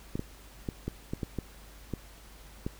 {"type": "clicks", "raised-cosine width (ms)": 3, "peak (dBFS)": -19, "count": 9, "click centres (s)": [0.155, 0.194, 0.688, 0.88, 1.135, 1.232, 1.387, 1.937, 2.665], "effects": ["added 50 Hz sine -51 dBFS peak until 2.79 s", "pink hiss -54 dBFS RMS until 2.79 s"]}